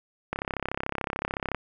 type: click train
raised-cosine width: 0.5 ms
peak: -13 dBFS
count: 42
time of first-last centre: 0.33-1.547 s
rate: 33.7 Hz
effects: none